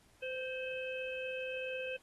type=harmonic tone with a mistuned harmonic; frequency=516 Hz; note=C5; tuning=24 cents flat; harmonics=1 / 3 / 5 / 6; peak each=-39 / -48 / -42 / -52 dBFS; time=0.22-1.97 s; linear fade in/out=10 ms; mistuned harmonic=3; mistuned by=+21 cents; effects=pink hiss -67 dBFS RMS until 2.02 s + AAC 32 kbps